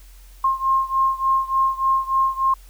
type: beating tone pair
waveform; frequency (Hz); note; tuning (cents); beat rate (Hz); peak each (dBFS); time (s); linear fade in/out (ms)
sine; 1065 / 1068.4; C6 / C6; +30 / +36; 3.4; -19 / -21; 0.44-2.54; 5
effects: added 44 Hz sine -42 dBFS peak until 2.69 s + white hiss -53 dBFS RMS until 2.69 s